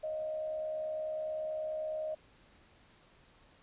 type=tone with frequency modulation; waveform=sine; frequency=622.3 Hz; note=D#5; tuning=in tune; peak=-34 dBFS; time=0.03-2.15 s; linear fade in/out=10 ms; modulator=69.3 Hz; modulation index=0.33; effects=pink hiss -63 dBFS RMS until 3.62 s + resampled to 8000 Hz